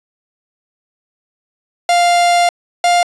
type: tone pair in turn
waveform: 45% pulse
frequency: 698.5 / 701.6 Hz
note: F5 / F5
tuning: 0 / +8 cents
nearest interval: unison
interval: 8 cents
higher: second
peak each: -9 dBFS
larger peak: neither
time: 1.89-2.49 / 2.84-3.03 s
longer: first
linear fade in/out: 2 ms
effects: resampled to 22050 Hz + 7-bit